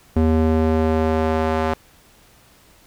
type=tone with band-pass filter sweep; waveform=square; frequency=79.4 Hz; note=D#2; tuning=36 cents sharp; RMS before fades=-18 dBFS; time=0.16-1.74 s; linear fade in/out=5 ms; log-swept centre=260 to 810 Hz; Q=0.83; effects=pink hiss -52 dBFS RMS until 2.86 s